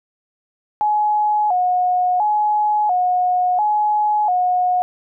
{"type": "tone with vibrato", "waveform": "sine", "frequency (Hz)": 782, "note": "G5", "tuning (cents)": -4, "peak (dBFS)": -14, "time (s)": [0.81, 4.82], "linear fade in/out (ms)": 0, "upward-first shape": "square", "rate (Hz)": 0.72, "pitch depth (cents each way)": 130, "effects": []}